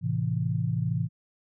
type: chord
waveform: sine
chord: A minor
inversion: none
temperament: just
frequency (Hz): 110 / 132 / 165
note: A2 / C3 / E3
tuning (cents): 0 / +16 / +2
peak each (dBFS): -29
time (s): 0.01-1.09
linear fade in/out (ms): 50
effects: none